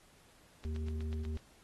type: click train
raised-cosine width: 0.2 ms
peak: -33 dBFS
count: 7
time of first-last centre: 0.64-1.373 s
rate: 8.18 Hz
type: harmonic tone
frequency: 77.78 Hz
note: D#2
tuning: in tune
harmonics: 1 / 3 / 5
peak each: -35 / -45 / -49 dBFS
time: 0.65-1.37 s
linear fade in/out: 0 ms
effects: pink hiss -64 dBFS RMS until 1.63 s + AAC 32 kbps